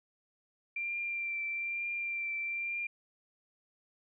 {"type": "tone with vibrato", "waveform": "sine", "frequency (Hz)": 2366, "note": "D7", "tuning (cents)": 12, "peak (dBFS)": -33, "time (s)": [0.76, 2.87], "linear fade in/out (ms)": 5, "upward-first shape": "triangle", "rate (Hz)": 1.1, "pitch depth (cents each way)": 22, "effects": []}